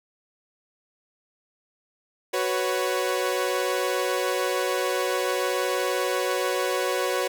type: chord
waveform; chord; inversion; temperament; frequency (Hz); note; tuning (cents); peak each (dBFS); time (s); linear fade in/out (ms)
sawtooth; F# suspended fourth; none; equal with one note detuned; 371.9 / 493.9 / 554.4; F#4 / B4 / C#5; +9 / 0 / 0; -24; 2.33-7.28; 10
effects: none